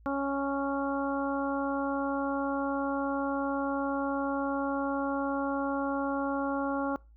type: harmonic tone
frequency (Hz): 277.2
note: C#4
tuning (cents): 0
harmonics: 1 / 2 / 3 / 4 / 5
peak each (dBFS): -31 / -34 / -36 / -37 / -38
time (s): 0.06-6.96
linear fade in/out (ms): 0
effects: noise-tail reverb RT60 0.3 s tail -23 dB re dry + added 55 Hz sine -53 dBFS peak until 7.16 s